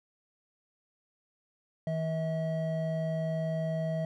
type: tone pair together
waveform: triangle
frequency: 160.75 / 643 Hz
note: E3 / E5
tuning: -43 / -43 cents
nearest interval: 2 octaves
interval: 2400 cents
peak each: -29 / -31 dBFS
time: 1.87-4.05 s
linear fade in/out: 2 ms
effects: none